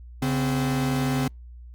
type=tone pair together; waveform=45% pulse; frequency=138.59 / 257 Hz; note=C#3 / C4; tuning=0 / -31 cents; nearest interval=major seventh; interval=1069 cents; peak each=-25 dBFS; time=0.22-1.28 s; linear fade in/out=5 ms; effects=added 60 Hz sine -40 dBFS peak until 1.74 s + Opus 48 kbps